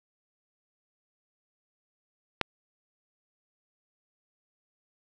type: click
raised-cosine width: 0.3 ms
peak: -8 dBFS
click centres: 2.413 s
effects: none